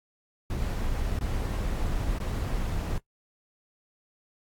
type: noise with dropouts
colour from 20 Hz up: brown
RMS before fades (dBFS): -29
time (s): 0.5-2.98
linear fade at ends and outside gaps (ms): 2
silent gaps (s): 1.19-1.209 / 2.184-2.2
effects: noise-tail reverb RT60 0.1 s tail -18 dB re dry + AAC 64 kbps